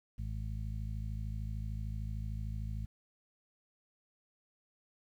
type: harmonic tone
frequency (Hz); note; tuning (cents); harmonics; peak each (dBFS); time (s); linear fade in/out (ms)
53.3; G#1; +46; 1 / 2 / 3 / 4; -38 / -40 / -48 / -50; 0.18-2.86; 10
effects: 11-bit